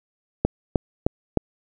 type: click train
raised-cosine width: 2 ms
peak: -4 dBFS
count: 4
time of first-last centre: 0.45-1.373 s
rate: 3.25 Hz
effects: none